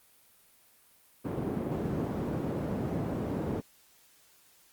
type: band-pass noise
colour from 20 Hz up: white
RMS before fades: -33 dBFS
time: 1.24-3.61 s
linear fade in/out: 20 ms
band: 100 to 320 Hz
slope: 12 dB/octave
effects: white hiss -62 dBFS RMS until 4.72 s + Opus 32 kbps